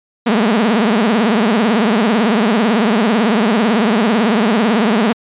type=tone with vibrato; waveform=sawtooth; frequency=220 Hz; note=A3; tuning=in tune; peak=-7 dBFS; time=0.26-5.13 s; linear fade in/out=10 ms; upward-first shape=triangle; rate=18 Hz; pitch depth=220 cents each way; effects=resampled to 8000 Hz

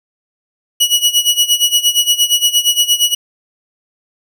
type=tone with tremolo; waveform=sawtooth; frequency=2921 Hz; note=F#7; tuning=23 cents flat; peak=-4 dBFS; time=0.8-3.15 s; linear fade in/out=10 ms; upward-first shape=sine; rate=8.6 Hz; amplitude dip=85%; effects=none

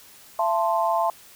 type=chord; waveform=sine; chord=A minor; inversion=second; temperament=equal with one note detuned; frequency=674.7 / 880 / 1046.5 Hz; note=E5 / A5 / C6; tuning=+40 / 0 / 0 cents; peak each=-23 / -24 / -25 dBFS; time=0.39-1.1 s; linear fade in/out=2 ms; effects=white hiss -49 dBFS RMS until 1.35 s

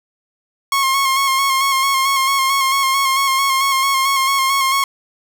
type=tone with vibrato; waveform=sawtooth; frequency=1083 Hz; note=C#6; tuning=41 cents flat; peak=-10 dBFS; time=0.72-4.84 s; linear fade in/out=2 ms; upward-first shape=square; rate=4.5 Hz; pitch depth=28 cents each way; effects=none

